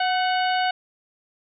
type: harmonic tone with a mistuned harmonic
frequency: 736 Hz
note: F#5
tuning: 9 cents flat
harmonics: 1 / 2 / 3 / 4 / 5 / 6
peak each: -21 / -27 / -33 / -30 / -37 / -36 dBFS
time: 0-0.71 s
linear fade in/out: 5 ms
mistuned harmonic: 2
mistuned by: +48 cents
effects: none